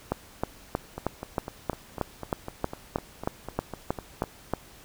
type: two click trains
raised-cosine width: 1 ms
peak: -20 / -11 dBFS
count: 14 / 15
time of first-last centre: 0.98-4.238 / 0.12-4.536 s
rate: 3.99 / 3.17 Hz
effects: pink hiss -51 dBFS RMS until 4.84 s